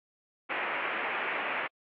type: low-pass noise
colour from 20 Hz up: white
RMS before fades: -32 dBFS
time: 0.49-1.68 s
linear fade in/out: 20 ms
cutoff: 2600 Hz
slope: 48 dB/octave
effects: high-pass 400 Hz 12 dB/octave + AAC 64 kbps